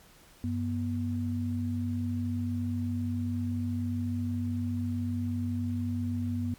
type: tone pair together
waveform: sine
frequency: 96.16 / 242.3 Hz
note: G2 / B3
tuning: -33 / -33 cents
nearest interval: octave + major third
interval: 1600 cents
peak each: -31 / -31 dBFS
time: 0.44-6.54 s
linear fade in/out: 0 ms
effects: pink hiss -57 dBFS RMS until 6.58 s + MP3 96 kbps